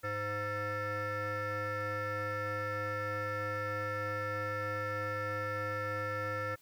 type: tone with frequency modulation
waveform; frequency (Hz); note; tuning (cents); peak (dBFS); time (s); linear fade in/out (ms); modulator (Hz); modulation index
sine; 932.3; A#5; 0; -31; 0.03-6.56; 20; 414; 2.2
effects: tanh soft clip ceiling -32 dBFS + white hiss -65 dBFS RMS until 6.61 s